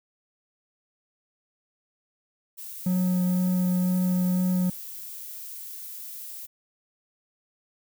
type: noise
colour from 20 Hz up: violet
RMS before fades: -39 dBFS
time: 2.57-6.47 s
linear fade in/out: 20 ms
type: tone with vibrato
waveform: triangle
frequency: 181.9 Hz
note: F#3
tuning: 29 cents flat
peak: -19 dBFS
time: 2.86-4.7 s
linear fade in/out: 5 ms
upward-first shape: sine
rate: 2 Hz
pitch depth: 9 cents each way
effects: none